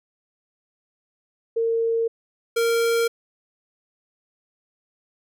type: tone pair in turn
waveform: sine / square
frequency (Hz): 457.3 / 463.1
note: A#4 / A#4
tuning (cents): -33 / -11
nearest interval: unison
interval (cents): 22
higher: second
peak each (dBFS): -19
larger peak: neither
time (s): 1.56-2.08 / 2.56-3.08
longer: neither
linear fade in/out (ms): 10
effects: none